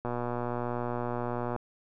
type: click train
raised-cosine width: 1 ms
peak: -19 dBFS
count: 184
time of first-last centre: 0.05-1.562 s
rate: 121 Hz
effects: none